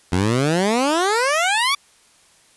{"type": "exponential sweep", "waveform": "15% pulse", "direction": "up", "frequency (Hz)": [85.2, 1174.7], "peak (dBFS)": -10, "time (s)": [0.12, 1.75], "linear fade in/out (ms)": 5, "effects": ["white hiss -54 dBFS RMS until 2.56 s", "resampled to 24000 Hz"]}